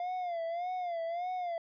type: tone with vibrato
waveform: triangle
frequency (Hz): 698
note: F5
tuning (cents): -1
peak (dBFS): -31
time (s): 0-1.58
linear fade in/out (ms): 2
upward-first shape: sine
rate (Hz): 1.7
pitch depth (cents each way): 96
effects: resampled to 11025 Hz